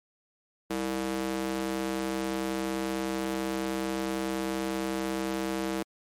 square tone with high-pass filter, 65.41 Hz, C2, in tune, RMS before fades -31 dBFS, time 0.7-5.83 s, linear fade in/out 5 ms, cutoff 290 Hz, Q 1.7, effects MP3 64 kbps

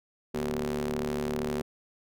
sawtooth ring-modulated tone, 72.8 Hz, D2, 15 cents flat, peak -22 dBFS, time 0.34-1.62 s, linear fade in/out 10 ms, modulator 310 Hz, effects none

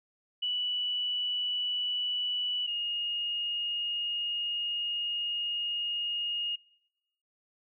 sine tone pair in turn, 2957 / 2856 Hz, F#7 / F7, -2 / +38 cents, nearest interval minor second, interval 60 cents, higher first, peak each -28 / -30 dBFS, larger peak first, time 0.42-2.67 / 2.67-6.56 s, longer second, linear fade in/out 10 ms, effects noise-tail reverb RT60 1.0 s tail -26 dB re dry

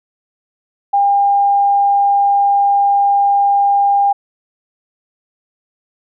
sine tone, 803 Hz, G5, 41 cents sharp, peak -9 dBFS, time 0.93-4.13 s, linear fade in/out 10 ms, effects none

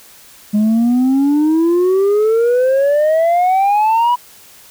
sine exponential sweep, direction up, 206 to 987.8 Hz, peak -7 dBFS, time 0.53-4.16 s, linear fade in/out 20 ms, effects tanh soft clip ceiling -9 dBFS + white hiss -42 dBFS RMS until 4.7 s

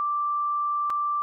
sine tone with dropouts, 1174.7 Hz, D6, in tune, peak -23 dBFS, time 0-1.22 s, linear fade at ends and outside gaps 0 ms, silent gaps 0.899-0.903 s, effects none

